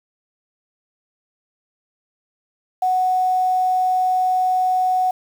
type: tone with quantisation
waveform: sine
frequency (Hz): 740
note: F#5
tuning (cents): 0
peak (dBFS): -15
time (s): 2.82-5.11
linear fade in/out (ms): 5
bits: 7
effects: none